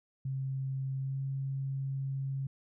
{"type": "tone with pitch glide", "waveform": "sine", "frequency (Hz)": [133.9, 135.69], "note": ["C3", "C#3"], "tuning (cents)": [40, -37], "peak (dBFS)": -32, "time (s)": [0.25, 2.47], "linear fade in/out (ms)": 5, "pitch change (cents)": 23, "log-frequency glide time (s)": [0.98, 1.2], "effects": []}